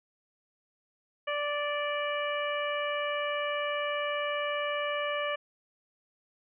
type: harmonic tone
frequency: 585 Hz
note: D5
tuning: 7 cents flat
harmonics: 1 / 2 / 3 / 4 / 5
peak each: -32 / -35 / -37 / -38 / -39 dBFS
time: 1.27-5.36 s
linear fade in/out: 10 ms
effects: none